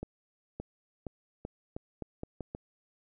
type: accelerating click train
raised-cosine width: 2 ms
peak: -24 dBFS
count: 9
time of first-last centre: 0.03-2.549 s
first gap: 570 ms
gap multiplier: 0.82
effects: none